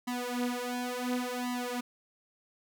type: tone with flanger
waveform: sawtooth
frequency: 246.9 Hz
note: B3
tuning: in tune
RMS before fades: -34 dBFS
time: 0.07-1.81 s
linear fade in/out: 10 ms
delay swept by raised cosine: 1 to 6.9 ms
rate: 0.7 Hz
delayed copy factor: +0.95
effects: none